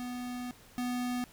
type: tone pair in turn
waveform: square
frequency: 246.9 / 246.9 Hz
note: B3 / B3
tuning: 0 / 0 cents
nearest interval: unison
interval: 0 cents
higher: neither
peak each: -37 / -32 dBFS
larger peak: second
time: 0-0.51 / 0.78-1.24 s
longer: first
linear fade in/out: 0 ms
effects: pink hiss -57 dBFS RMS until 1.32 s